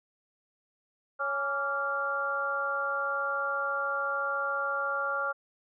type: harmonic tone with a mistuned harmonic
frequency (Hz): 277.9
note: C#4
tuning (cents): +4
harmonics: 2 / 3 / 4 / 5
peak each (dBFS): -35 / -39 / -35 / -30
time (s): 1.19-5.33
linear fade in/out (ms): 20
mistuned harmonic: 4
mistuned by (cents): +67
effects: none